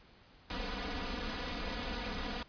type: noise with comb filter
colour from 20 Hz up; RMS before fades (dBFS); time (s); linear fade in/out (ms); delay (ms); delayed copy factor
pink; -38; 0.5-2.43; 2; 4.1; +0.9
effects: pink hiss -61 dBFS RMS until 2.48 s + resampled to 11025 Hz